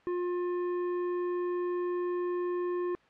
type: tone with tanh clipping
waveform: sine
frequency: 354.9 Hz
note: F4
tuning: 28 cents sharp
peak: -31 dBFS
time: 0.07-2.95 s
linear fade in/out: 0 ms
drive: 12 dB
effects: white hiss -61 dBFS RMS until 3.09 s + low-pass 2000 Hz 12 dB/octave